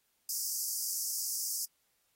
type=high-pass noise; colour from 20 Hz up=pink; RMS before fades=-35 dBFS; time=0.29-1.65 s; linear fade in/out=2 ms; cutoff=4900 Hz; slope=96 dB/octave; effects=white hiss -75 dBFS RMS until 2.15 s + AAC 48 kbps